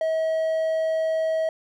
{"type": "tone", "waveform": "triangle", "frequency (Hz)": 641, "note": "E5", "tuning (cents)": -49, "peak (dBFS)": -19, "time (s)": [0.01, 1.49], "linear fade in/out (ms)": 2, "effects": []}